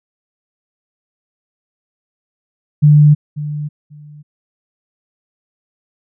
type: tone with echo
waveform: sine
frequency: 148.7 Hz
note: D3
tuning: 22 cents sharp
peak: -4 dBFS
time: 2.82-3.15 s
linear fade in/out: 20 ms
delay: 540 ms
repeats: 2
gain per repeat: -15 dB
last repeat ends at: 4.23 s
effects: none